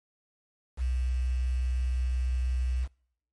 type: tone with quantisation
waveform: sine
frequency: 62.9 Hz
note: B1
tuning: 32 cents sharp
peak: -25 dBFS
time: 0.77-2.88 s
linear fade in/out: 50 ms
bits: 8
effects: noise-tail reverb RT60 0.7 s tail -26 dB re dry + MP3 48 kbps

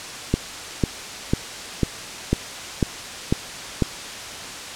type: click train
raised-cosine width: 3 ms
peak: -4 dBFS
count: 8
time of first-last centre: 0.34-3.823 s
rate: 2.01 Hz
effects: white hiss -33 dBFS RMS until 4.75 s + low-pass 7000 Hz 12 dB/octave

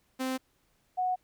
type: tone pair in turn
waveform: sawtooth / sine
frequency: 260 / 735.4 Hz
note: C4 / F#5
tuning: -11 / -11 cents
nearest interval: octave + tritone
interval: 1800 cents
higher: second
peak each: -26 dBFS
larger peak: neither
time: 0.19-0.38 / 0.97-1.16 s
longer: neither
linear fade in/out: 20 ms
effects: pink hiss -71 dBFS RMS until 1.23 s

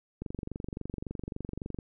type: click train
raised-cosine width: 3 ms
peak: -23 dBFS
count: 38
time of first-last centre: 0.22-1.788 s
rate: 23.6 Hz
effects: none

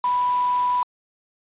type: tone in noise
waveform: sine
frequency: 987.8 Hz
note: B5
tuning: in tune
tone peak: -18 dBFS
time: 0.04-0.83 s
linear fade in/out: 2 ms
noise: white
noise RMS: -36 dBFS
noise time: 0.04-0.83 s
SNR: +15 dB
effects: resampled to 8000 Hz

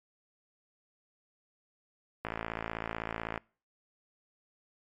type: click train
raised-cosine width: 0.5 ms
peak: -19 dBFS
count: 64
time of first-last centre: 2.25-3.377 s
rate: 55.9 Hz
effects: noise-tail reverb RT60 0.4 s tail -25 dB re dry + MP3 64 kbps

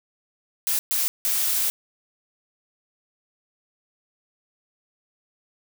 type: noise bursts at uneven times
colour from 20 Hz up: blue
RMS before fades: -23 dBFS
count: 3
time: 0.67-0.79 / 0.91-1.08 / 1.25-1.7 s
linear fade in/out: 0 ms
effects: none

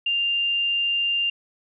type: tone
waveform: sine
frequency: 2794 Hz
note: F7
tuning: in tune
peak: -20 dBFS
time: 0.06-1.3 s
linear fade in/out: 5 ms
effects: none

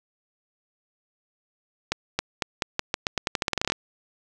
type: accelerating click train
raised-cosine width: 0.2 ms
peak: -6 dBFS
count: 19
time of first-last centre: 1.92-3.721 s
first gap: 270 ms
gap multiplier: 0.86
effects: none

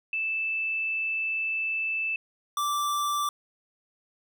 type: tone pair in turn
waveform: sine / square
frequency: 2637 / 1170.6 Hz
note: E7 / D6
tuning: 0 / -6 cents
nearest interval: octave + major second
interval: 1406 cents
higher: first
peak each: -26 dBFS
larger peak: neither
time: 0.13-2.16 / 2.57-3.29 s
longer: first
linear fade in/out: 2 ms
effects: none

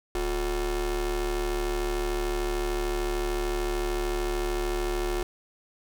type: ring-modulated tone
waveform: 45% pulse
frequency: 196.7 Hz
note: G3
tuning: 6 cents sharp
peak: -23 dBFS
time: 0.15-5.23 s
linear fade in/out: 2 ms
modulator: 160 Hz
effects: none

